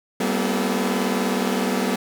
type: tone cluster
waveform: sawtooth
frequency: 193.3 / 233.3 / 252.9 / 337.4 / 429.4 Hz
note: G3 / A#3 / B3 / E4 / A4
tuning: -24 / +2 / +41 / +40 / -42 cents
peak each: -21 / -22 / -22 / -29 / -25 dBFS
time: 0.2-1.96 s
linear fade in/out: 5 ms
effects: none